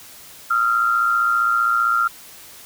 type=tone pair together; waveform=sine; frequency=1263.7 / 1379 Hz; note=D#6 / F6; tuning=+26 / -22 cents; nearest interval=major second; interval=152 cents; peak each=-22 / -16 dBFS; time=0.5-2.08 s; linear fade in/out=10 ms; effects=white hiss -42 dBFS RMS until 2.65 s